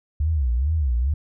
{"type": "tone with vibrato", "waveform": "sine", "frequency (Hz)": 69, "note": "C#2", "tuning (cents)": -7, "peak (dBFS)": -18, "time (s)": [0.2, 1.14], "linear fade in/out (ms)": 5, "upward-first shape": "sine", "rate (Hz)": 2.3, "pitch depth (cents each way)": 280, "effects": []}